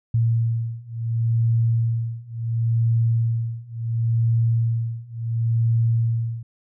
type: beating tone pair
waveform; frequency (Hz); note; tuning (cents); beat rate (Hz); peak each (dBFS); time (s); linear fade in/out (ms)
sine; 114.7 / 115.41; A#2 / A#2; -28 / -17; 0.71; -22 / -21; 0.14-6.43; 5
effects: none